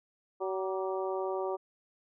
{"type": "harmonic tone with a mistuned harmonic", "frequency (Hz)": 189.3, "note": "F#3", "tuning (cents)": 40, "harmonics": [2, 3, 4, 5, 6], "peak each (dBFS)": [-33, -37, -39, -41, -43], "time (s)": [0.4, 1.57], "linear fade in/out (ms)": 20, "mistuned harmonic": 6, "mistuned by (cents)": 49, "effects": []}